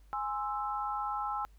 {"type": "chord", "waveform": "sine", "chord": "Ab augmented", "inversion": "none", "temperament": "equal", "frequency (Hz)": [830.6, 1046.5, 1318.5], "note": ["Ab5", "C6", "E6"], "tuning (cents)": [0, 0, 0], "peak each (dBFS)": [-35, -39, -36], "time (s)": [0.13, 1.45], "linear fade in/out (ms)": 0, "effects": ["added 50 Hz sine -55 dBFS peak until 1.58 s", "pink hiss -71 dBFS RMS until 1.58 s"]}